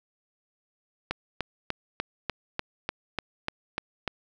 click train, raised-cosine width 0.3 ms, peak -12 dBFS, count 11, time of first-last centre 1.11-4.077 s, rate 3.37 Hz, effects none

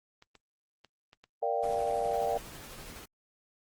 clicks, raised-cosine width 0.2 ms, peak -35 dBFS, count 7, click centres 0.224 / 0.353 / 0.847 / 1.131 / 1.24 / 1.873 / 2.116 s
sine chord, G minor seventh, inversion first, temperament equal, 466.2 / 587.3 / 698.5 / 784 Hz, Bb4 / D5 / F5 / G5, 0 / 0 / 0 / 0 cents, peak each -33 dBFS, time 1.42-2.38 s, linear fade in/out 10 ms
pink noise with tremolo, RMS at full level -45 dBFS, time 1.62-3.06 s, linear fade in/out 20 ms, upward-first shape triangle, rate 12 Hz, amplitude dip 30%
effects Opus 24 kbps

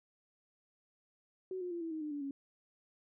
sine tone with pitch steps, 373.6 / 358 / 343 / 328.6 / 314.9 / 301.7 / 289.1 / 277 Hz, F#4 / F4 / F4 / E4 / D#4 / D4 / D4 / C#4, +17 / +43 / -31 / -5 / +21 / +47 / -27 / -1 cents, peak -37 dBFS, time 1.51-2.31 s, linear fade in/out 2 ms, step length 100 ms, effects none

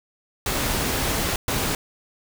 pink noise bursts at uneven times, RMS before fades -24 dBFS, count 2, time 0.46-1.36 / 1.48-1.75 s, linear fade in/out 2 ms, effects none

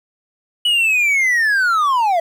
triangle linear sweep, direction down, 2960 to 647 Hz, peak -11 dBFS, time 0.65-2.2 s, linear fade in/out 5 ms, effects 8-bit

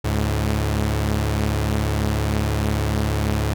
sawtooth tone pair together, 72 / 106.39 Hz, D2 / G#2, -34 / +42 cents, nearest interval perfect fifth, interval 676 cents, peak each -18 dBFS, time 0.04-3.54 s, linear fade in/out 10 ms, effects none

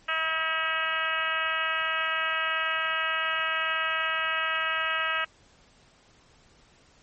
harmonic tone, 320.9 Hz, E4, 46 cents flat, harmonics 2 / 3 / 4 / 5 / 6 / 7 / 8 / 9 / 10, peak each -38 / -40 / -30 / -31 / -33 / -38 / -33 / -34 / -44 dBFS, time 0.08-5.25 s, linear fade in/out 10 ms, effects pink hiss -59 dBFS RMS until 7.02 s + MP3 32 kbps

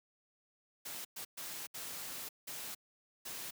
white noise bursts at uneven times, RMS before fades -44 dBFS, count 6, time 0.85-1.05 / 1.16-1.25 / 1.37-1.67 / 1.74-2.29 / 2.47-2.75 / 3.25-3.51 s, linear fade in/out 10 ms, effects high-pass 100 Hz 12 dB/octave

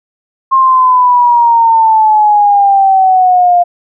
sine exponential sweep, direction down, 1069 to 698.5 Hz, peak -4 dBFS, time 0.51-3.64 s, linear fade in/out 20 ms, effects none

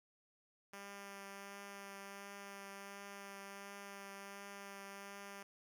5% pulse tone with vibrato, 198.7 Hz, G3, 24 cents sharp, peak -38 dBFS, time 0.73-5.43 s, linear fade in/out 5 ms, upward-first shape triangle, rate 1.4 Hz, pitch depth 13 cents each way, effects none

